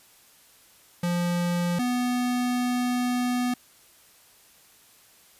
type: tone pair in turn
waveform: square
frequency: 174.61 / 246.9 Hz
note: F3 / B3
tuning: 0 / 0 cents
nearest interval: tritone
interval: 600 cents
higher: second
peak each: -24 dBFS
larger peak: neither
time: 1.03-1.79 / 1.79-3.54 s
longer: second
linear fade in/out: 5 ms
effects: white hiss -56 dBFS RMS until 5.39 s + resampled to 32000 Hz